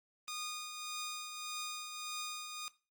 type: tone with tremolo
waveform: 10% pulse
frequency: 1228 Hz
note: D#6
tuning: 23 cents flat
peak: -30 dBFS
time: 0.28-2.68 s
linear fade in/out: 0 ms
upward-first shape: triangle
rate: 1.7 Hz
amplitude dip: 50%
effects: noise-tail reverb RT60 0.3 s tail -17 dB re dry + Opus 48 kbps